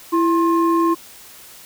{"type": "tone pair together", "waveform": "sine", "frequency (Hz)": [333.4, 1062.5], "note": ["E4", "C6"], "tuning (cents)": [20, 26], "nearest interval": "octave + minor sixth", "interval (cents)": 2006, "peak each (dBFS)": [-14, -17], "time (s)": [0.12, 0.95], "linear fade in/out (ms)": 20, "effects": ["tanh soft clip ceiling -8 dBFS", "white hiss -42 dBFS RMS until 1.65 s"]}